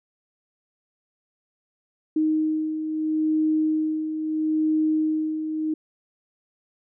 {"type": "beating tone pair", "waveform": "sine", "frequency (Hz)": [311.1, 311.86], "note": ["D#4", "D#4"], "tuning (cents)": [0, 4], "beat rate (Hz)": 0.76, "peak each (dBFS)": [-29, -21], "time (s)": [2.16, 5.74], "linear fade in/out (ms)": 5, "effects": []}